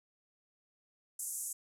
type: band-pass noise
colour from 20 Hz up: pink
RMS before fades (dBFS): -40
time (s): 1.19-1.53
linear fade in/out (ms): 5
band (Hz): 6900 to 12000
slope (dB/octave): 48
effects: none